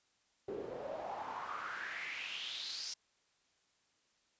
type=noise with band-pass filter sweep; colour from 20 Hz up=pink; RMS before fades=-43 dBFS; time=0.48-2.94 s; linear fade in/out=5 ms; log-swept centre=380 to 5500 Hz; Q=4.9; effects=white hiss -75 dBFS RMS until 4.39 s + resampled to 16000 Hz